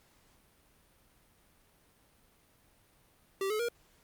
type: tone with pitch steps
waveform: square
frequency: 388.8 / 428.9 / 473.2 Hz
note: G4 / A4 / A#4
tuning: -14 / -44 / +26 cents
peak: -31 dBFS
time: 3.41-3.686 s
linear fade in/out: 2 ms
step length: 92 ms
effects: pink hiss -66 dBFS RMS until 4.03 s + Opus 48 kbps